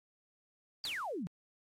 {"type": "exponential sweep", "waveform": "sine", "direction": "down", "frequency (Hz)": [4876, 155.56], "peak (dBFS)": -36, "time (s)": [0.84, 1.27], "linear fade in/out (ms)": 0}
{"type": "noise with exponential decay", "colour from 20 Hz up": "white", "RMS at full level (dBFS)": -42, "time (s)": [0.85, 1.23], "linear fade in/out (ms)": 0, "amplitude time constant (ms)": 82}
{"effects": ["low-pass 11000 Hz 12 dB/octave", "AAC 48 kbps"]}